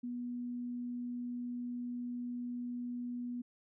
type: tone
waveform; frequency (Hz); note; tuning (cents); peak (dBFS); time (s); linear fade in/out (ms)
sine; 243.6; B3; -24; -37; 0.03-3.42; 10
effects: none